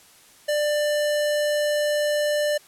square tone, 593 Hz, D5, 17 cents sharp, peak -21 dBFS, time 0.48-2.58 s, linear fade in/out 10 ms, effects white hiss -52 dBFS RMS until 2.67 s + low-pass 12000 Hz 12 dB/octave

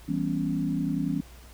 sine chord, C# half-diminished seventh, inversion first, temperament equal, 164.81 / 196 / 246.9 / 277.2 Hz, E3 / G3 / B3 / C#4, 0 / 0 / 0 / 0 cents, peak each -30 / -32 / -32 / -29 dBFS, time 0.08-1.21 s, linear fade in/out 10 ms, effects added 60 Hz sine -47 dBFS peak until 1.53 s + pink hiss -53 dBFS RMS until 1.53 s

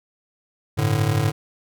square chord, G suspended second, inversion none, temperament just, 98 / 110.25 / 147 Hz, G2 / A2 / D3, 0 / +4 / +2 cents, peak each -26 / -22 / -23 dBFS, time 0.77-1.32 s, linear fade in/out 20 ms, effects none

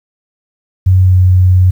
sine tone with pitch glide, 93.1 to 91.82 Hz, F#2 to F#2, +11 to -13 cents, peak -4 dBFS, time 0.86-1.71 s, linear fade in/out 10 ms, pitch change -24 cents, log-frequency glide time 1.02-1.15 s, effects 7-bit

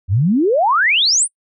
sine exponential sweep, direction up, 83.9 to 9950 Hz, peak -11 dBFS, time 0.08-1.28 s, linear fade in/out 50 ms, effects noise-tail reverb RT60 0.1 s tail -26 dB re dry

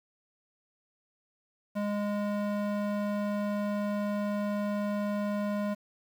square tone with band-pass filter, 206 Hz, G#3, 14 cents flat, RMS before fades -31 dBFS, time 1.75-5.75 s, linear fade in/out 20 ms, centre 530 Hz, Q 0.67, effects 9-bit

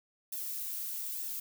violet noise with flanger, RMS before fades -38 dBFS, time 0.32-1.4 s, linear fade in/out 5 ms, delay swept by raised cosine 1.1 to 3.2 ms, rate 1.1 Hz, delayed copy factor +0.5, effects none

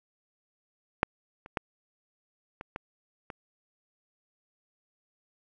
clicks, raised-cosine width 0.5 ms, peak -6 / -30 / -13 / -24 / -20 / -24 dBFS, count 6, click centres 1.031 / 1.461 / 1.572 / 2.611 / 2.761 / 3.302 s, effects none

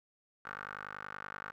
15% pulse tone with band-pass filter, 50.5 Hz, G#1, 48 cents flat, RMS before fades -45 dBFS, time 0.45-1.52 s, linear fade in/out 5 ms, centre 1400 Hz, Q 5.2, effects none

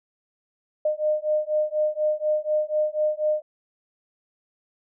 sine beating tone pair, 608 / 612.1 Hz, D#5 / D#5, -40 / -28 cents, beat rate 4.1 Hz, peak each -24 dBFS, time 0.85-3.42 s, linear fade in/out 5 ms, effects none

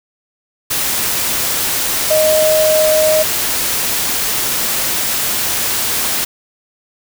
sine tone in noise, 622.3 Hz, D#5, in tune, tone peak -10 dBFS, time 2.1-3.23 s, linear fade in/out 10 ms, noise white, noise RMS -17 dBFS, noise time 0.7-6.25 s, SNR +4 dB, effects none

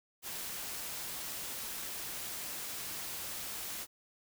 white noise, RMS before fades -41 dBFS, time 0.22-3.87 s, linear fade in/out 50 ms, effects none

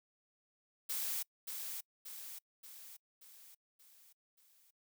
blue noise with echo, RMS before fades -38 dBFS, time 0.89-1.23 s, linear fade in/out 10 ms, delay 580 ms, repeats 6, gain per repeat -5 dB, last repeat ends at 4.71 s, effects noise-tail reverb RT60 0.1 s tail -26 dB re dry

